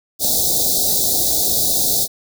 white band-stop noise, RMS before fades -17 dBFS, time 0.19-2.08 s, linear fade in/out 50 ms, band 790 to 3600 Hz, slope 96 dB/octave, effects none

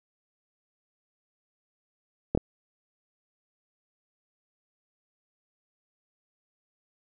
clicks, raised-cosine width 2 ms, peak -10 dBFS, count 2, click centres 2.35 / 2.375 s, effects none

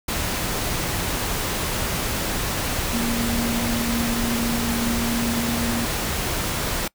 sine tone in noise, 234.1 Hz, A#3, 8 cents sharp, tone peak -23 dBFS, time 2.93-5.85 s, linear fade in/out 5 ms, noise pink, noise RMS -25 dBFS, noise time 0.08-6.88 s, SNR -1 dB, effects noise-tail reverb RT60 0.1 s tail -24 dB re dry

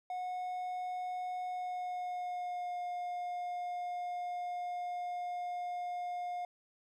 triangle tone with pitch glide, 729 to 712.3 Hz, F#5 to F5, -26 to +34 cents, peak -34 dBFS, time 0.1-6.45 s, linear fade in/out 2 ms, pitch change -40 cents, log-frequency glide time 1.47-2.79 s, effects none

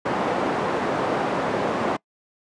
white band-pass noise, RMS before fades -24 dBFS, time 0.05-1.97 s, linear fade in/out 10 ms, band 190 to 810 Hz, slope 12 dB/octave, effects noise-tail reverb RT60 0.1 s tail -24 dB re dry + resampled to 22050 Hz

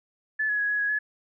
sine tone with pitch steps, 1734 / 1686 / 1667 / 1680 / 1664 / 1702 Hz, A6 / G#6 / G#6 / G#6 / G#6 / G#6, -26 / +26 / +6 / +19 / +3 / +42 cents, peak -23 dBFS, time 0.39-0.99 s, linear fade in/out 10 ms, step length 100 ms, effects none

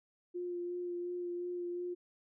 sine tone with vibrato, 352.6 Hz, F4, 17 cents sharp, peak -36 dBFS, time 0.34-1.95 s, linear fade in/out 20 ms, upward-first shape sine, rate 2.8 Hz, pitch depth 15 cents each way, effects none

